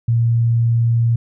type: tone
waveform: sine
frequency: 116.54 Hz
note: A#2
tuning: in tune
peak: -12 dBFS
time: 0.08-1.16 s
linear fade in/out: 5 ms
effects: none